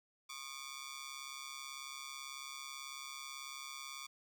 10% pulse ring-modulated tone, 1154 Hz, D6, 31 cents flat, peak -34 dBFS, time 0.29-4.07 s, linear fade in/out 10 ms, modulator 69.1 Hz, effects 12-bit

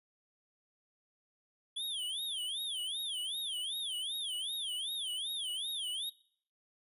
square tone with vibrato, 3322 Hz, G#7, in tune, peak -36 dBFS, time 1.76-6.1 s, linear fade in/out 10 ms, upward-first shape sine, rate 2.6 Hz, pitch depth 220 cents each way, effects noise-tail reverb RT60 0.6 s tail -22 dB re dry + resampled to 32000 Hz

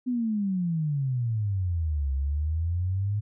sine exponential two-way sweep, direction down then up, 255.8 to 66.7 to 106.1 Hz, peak -24 dBFS, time 0.06-3.21 s, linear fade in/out 20 ms, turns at 2.13 s, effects none

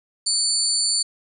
sine tone cluster, 4467 / 4668 / 7230 / 9160 Hz, C#8 / D8 / A8 / D9, +12 / -11 / +46 / -44 cents, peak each -23 / -25 / -25 / -24 dBFS, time 0.26-1.03 s, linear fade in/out 10 ms, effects none

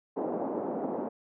pink band-pass noise, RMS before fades -33 dBFS, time 0.16-1.09 s, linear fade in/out 10 ms, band 240 to 780 Hz, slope 24 dB/octave, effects none

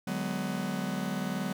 45% pulse chord, G# half-diminished seventh, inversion second, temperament just, 149.51 / 186.89 / 207.7 / 249.2 Hz, D3 / F#3 / G#3 / B3, +31 / +18 / 0 / +16 cents, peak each -40 / -34 / -37 / -37 dBFS, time 0.07-1.53 s, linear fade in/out 5 ms, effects none

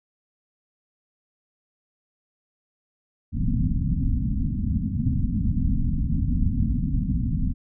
pink low-pass noise, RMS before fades -23 dBFS, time 3.32-7.54 s, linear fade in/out 50 ms, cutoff 270 Hz, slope 96 dB/octave, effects none

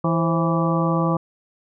harmonic tone with a mistuned harmonic, 165.2 Hz, E3, 4 cents sharp, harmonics 1 / 2 / 3 / 4 / 5 / 6 / 7, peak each -20 / -25 / -26 / -30 / -30 / -30 / -26 dBFS, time 0.04-1.17 s, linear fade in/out 5 ms, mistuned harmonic 3, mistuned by +97 cents, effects none

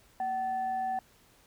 sine tone with frequency modulation, 759 Hz, F#5, 44 cents sharp, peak -29 dBFS, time 0.2-0.99 s, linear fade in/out 2 ms, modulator 991 Hz, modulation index 0.25, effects pink hiss -62 dBFS RMS until 1.46 s

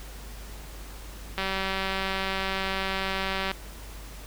click train, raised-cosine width 0.3 ms, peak -13 dBFS, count 411, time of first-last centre 1.38-3.515 s, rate 192 Hz, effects added 50 Hz sine -40 dBFS peak until 4.26 s + pink hiss -46 dBFS RMS until 4.26 s

